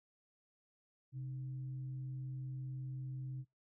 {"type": "tone with frequency modulation", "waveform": "sine", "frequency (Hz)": 130.81, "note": "C3", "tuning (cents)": 0, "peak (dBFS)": -40, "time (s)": [1.12, 3.45], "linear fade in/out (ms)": 50, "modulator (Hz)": 176, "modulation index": 0.22, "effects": ["noise-tail reverb RT60 0.2 s tail -25 dB re dry", "high-pass 60 Hz 12 dB/octave"]}